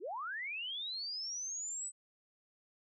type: linear sweep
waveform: sine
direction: up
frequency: 294.7 to 8100 Hz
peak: -38 dBFS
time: 0-1.92 s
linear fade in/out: 50 ms
effects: none